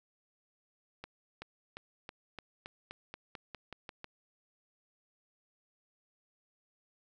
accelerating click train, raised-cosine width 0.3 ms, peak -27 dBFS, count 13, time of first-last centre 1.04-4.044 s, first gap 380 ms, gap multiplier 0.92, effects none

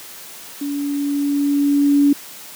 sine tone with level ramp, 285.2 Hz, C#4, 49 cents sharp, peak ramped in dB -21 to -9 dBFS, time 0.61-2.13 s, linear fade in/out 5 ms, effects white hiss -37 dBFS RMS until 2.55 s + high-pass 150 Hz 12 dB/octave

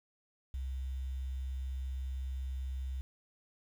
sine tone with quantisation, 65.41 Hz, C2, in tune, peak -35 dBFS, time 0.54-3.01 s, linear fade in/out 0 ms, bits 10, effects none

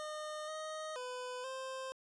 25% pulse tone with pitch steps, 611 / 624 / 501 / 525 Hz, D#5 / D#5 / B4 / C5, -32 / +5 / +25 / +6 cents, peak -37 dBFS, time 0-1.92 s, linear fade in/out 0 ms, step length 480 ms, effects resampled to 22050 Hz

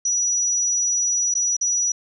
sine tone with dropouts, 5860 Hz, F#8, 18 cents flat, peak -18 dBFS, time 0.05-1.92 s, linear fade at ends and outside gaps 5 ms, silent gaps 1.341-1.351 / 1.567-1.611 s, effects none

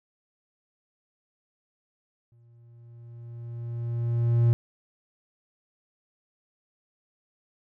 triangle tone with exponential growth, 117.8 Hz, A#2, 19 cents sharp, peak -14 dBFS, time 2.32-4.53 s, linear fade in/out 0 ms, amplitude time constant 480 ms, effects none

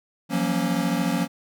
square chord, Gb major seventh, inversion third, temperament equal with one note detuned, 171.02 / 185 / 233.1 / 277.2 Hz, F3 / Gb3 / Bb3 / Db4, -36 / 0 / 0 / 0 cents, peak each -28 dBFS, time 0.29-1.28 s, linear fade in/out 50 ms, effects none

